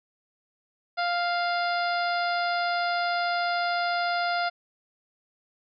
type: harmonic tone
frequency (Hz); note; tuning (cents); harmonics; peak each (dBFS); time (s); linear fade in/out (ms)
698.5; F5; 0; 1 / 2 / 3 / 4 / 5 / 6 / 7; -26 / -29 / -36 / -42 / -40 / -40 / -38; 0.97-4.5; 20
effects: none